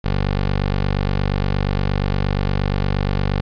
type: tone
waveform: 15% pulse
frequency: 48.53 Hz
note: G1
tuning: 17 cents flat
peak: -11 dBFS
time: 0.04-3.41 s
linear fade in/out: 10 ms
effects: resampled to 11025 Hz